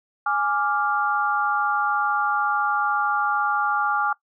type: chord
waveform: sine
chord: D diminished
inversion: second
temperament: equal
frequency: 830.6 / 1174.7 / 1396.9 Hz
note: Ab5 / D6 / F6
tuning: 0 / 0 / 0 cents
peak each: -24 dBFS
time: 0.26-4.13 s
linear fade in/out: 5 ms
effects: noise-tail reverb RT60 0.1 s tail -20 dB re dry